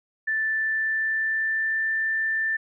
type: tone with pitch glide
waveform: sine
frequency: 1762 to 1777.3 Hz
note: A6 to A6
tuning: +2 to +17 cents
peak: -22 dBFS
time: 0.27-2.57 s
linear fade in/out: 10 ms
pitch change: +15 cents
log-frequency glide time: 0.48-1.93 s
effects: none